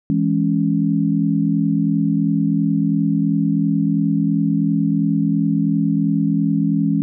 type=chord; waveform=sine; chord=C# minor; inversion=first; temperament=equal; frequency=164.81 / 207.7 / 277.2 Hz; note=E3 / G#3 / C#4; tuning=0 / 0 / 0 cents; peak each=-19 dBFS; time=0.1-7.02 s; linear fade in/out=0 ms; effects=none